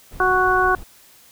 brown noise, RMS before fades -35 dBFS, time 0.11-0.84 s, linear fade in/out 10 ms
harmonic tone, 370 Hz, F#4, in tune, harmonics 1 / 2 / 3 / 4, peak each -21 / -21 / -19 / -19 dBFS, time 0.2-0.75 s, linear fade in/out 2 ms
effects white hiss -50 dBFS RMS until 1.31 s

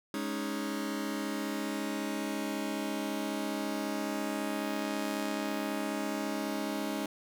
sawtooth chord, Ab suspended fourth, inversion none, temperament just, 207.7 / 276.9 / 311.5 Hz, Ab3 / Db4 / Eb4, 0 / -2 / +2 cents, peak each -33 dBFS, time 0.14-7.06 s, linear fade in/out 2 ms, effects none

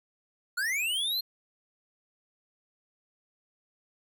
square linear sweep, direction up, 1396.9 to 4237 Hz, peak -28 dBFS, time 0.57-1.21 s, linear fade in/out 10 ms, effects none

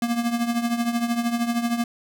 square tone with tremolo, 235.6 Hz, A#3, 19 cents sharp, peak -19 dBFS, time 0.02-1.84 s, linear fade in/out 2 ms, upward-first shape triangle, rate 13 Hz, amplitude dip 75%, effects none

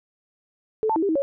sine tone with pitch steps, 436.4 / 884 / 323.2 / 398.7 / 319.3 / 556 Hz, A4 / A5 / E4 / G4 / D#4 / C#5, -14 / +8 / -34 / +29 / +45 / +5 cents, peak -19 dBFS, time 0.83-1.22 s, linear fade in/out 0 ms, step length 65 ms, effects none

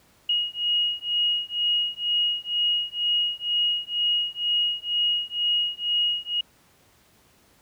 sine beating tone pair, 2882 / 2884.1 Hz, F#7 / F#7, -46 / -45 cents, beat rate 2.1 Hz, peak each -25 dBFS, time 0.29-6.41 s, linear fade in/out 5 ms, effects pink hiss -59 dBFS RMS until 7.61 s + high-pass 60 Hz 12 dB/octave

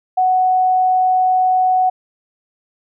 sine tone, 742 Hz, F#5, 5 cents sharp, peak -11 dBFS, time 0.17-1.9 s, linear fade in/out 10 ms, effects none

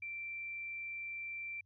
sine tone, 2349 Hz, D7, in tune, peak -40 dBFS, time 0.02-1.61 s, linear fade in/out 5 ms, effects added 96 Hz sine -70 dBFS peak until 1.65 s

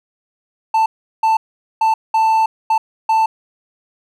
triangle tone bursts at uneven times, 886 Hz, A5, 12 cents sharp, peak -9 dBFS, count 6, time 0.74-0.86 / 1.23-1.37 / 1.81-1.94 / 2.14-2.46 / 2.7-2.78 / 3.09-3.26 s, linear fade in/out 5 ms, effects none

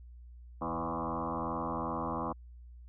sine tone with frequency modulation, 659.3 Hz, E5, in tune, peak -32 dBFS, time 0.61-2.33 s, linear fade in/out 10 ms, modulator 82.6 Hz, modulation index 6.3, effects added 60 Hz sine -48 dBFS peak until 2.88 s

